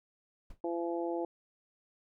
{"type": "noise with exponential decay", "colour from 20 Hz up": "brown", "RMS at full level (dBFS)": -42, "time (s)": [0.5, 0.61], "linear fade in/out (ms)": 5, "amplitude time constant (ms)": 22}
{"type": "harmonic tone", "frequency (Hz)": 170, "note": "F3", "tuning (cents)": -46, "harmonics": [2, 3, 4, 5], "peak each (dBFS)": [-34, -38, -40, -42], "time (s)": [0.64, 1.25], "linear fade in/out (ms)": 2}
{"effects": []}